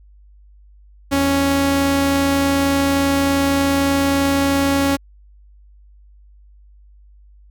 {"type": "tone pair together", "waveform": "sawtooth", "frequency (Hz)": [82.54, 277.2], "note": ["E2", "C#4"], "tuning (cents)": [3, 0], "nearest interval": "octave + major sixth", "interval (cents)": 2097, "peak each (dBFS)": [-21, -11], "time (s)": [1.11, 4.97], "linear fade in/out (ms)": 20, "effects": ["added 50 Hz sine -44 dBFS peak until 7.5 s"]}